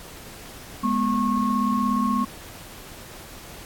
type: tone cluster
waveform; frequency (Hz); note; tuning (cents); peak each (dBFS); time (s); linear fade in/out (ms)
sine; 209 / 245.7 / 1091; G#3 / B3 / C#6; +11 / -9 / -28; -24; 0.83-2.25; 10
effects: pink hiss -42 dBFS RMS until 3.65 s + AAC 64 kbps